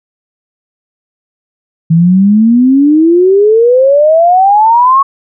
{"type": "exponential sweep", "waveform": "sine", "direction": "up", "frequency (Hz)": [160, 1115], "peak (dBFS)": -3, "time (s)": [1.9, 5.03], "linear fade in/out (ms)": 10, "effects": []}